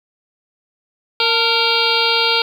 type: harmonic tone with a mistuned harmonic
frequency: 463.2 Hz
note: A#4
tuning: 11 cents flat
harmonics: 1 / 2 / 3 / 5 / 6 / 7 / 8 / 9 / 10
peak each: -22 / -22 / -22 / -22 / -22 / -22 / -22 / -22 / -22 dBFS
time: 1.2-2.42 s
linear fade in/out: 2 ms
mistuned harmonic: 2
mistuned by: -49 cents
effects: 7-bit